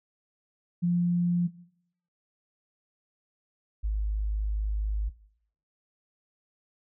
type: tone pair in turn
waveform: sine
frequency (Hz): 174.61 / 52.17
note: F3 / G#1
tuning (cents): 0 / +9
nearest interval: octave + major sixth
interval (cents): 2091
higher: first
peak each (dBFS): -22 / -25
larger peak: first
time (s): 0.82-1.48 / 3.83-5.1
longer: second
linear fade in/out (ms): 20
effects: noise-tail reverb RT60 0.7 s tail -19 dB re dry